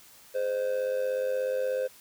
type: tone with amplitude modulation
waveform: triangle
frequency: 517 Hz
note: C5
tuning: 21 cents flat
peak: -21 dBFS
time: 0.34-1.88 s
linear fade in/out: 20 ms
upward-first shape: sine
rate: 96.7 Hz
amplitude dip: 70%
effects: white hiss -54 dBFS RMS until 2 s